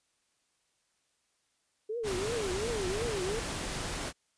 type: tone with vibrato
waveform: sine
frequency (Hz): 415.3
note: G#4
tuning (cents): 0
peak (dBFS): -32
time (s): 1.89-3.4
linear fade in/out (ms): 10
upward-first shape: triangle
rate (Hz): 2.8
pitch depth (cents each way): 280
type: noise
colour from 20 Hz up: pink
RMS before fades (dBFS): -36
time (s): 2.03-4.13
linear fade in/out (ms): 50
effects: white hiss -75 dBFS RMS until 4.37 s + resampled to 22050 Hz